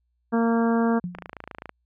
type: harmonic tone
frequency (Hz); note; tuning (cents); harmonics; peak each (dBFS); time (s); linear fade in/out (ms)
230.4; A#3; -20; 1 / 2 / 3 / 4 / 5 / 6 / 7; -20 / -26 / -30 / -32 / -34 / -36 / -37; 0.32-1; 20
type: tone with exponential decay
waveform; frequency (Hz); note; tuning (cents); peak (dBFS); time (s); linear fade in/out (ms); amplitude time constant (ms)
sine; 177.7; F3; +30; -24; 1.04-1.29; 0; 53
type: click train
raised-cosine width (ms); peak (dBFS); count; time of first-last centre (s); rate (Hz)
0.5; -21; 16; 1.15-1.693; 27.6
effects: added 60 Hz sine -69 dBFS peak until 1.85 s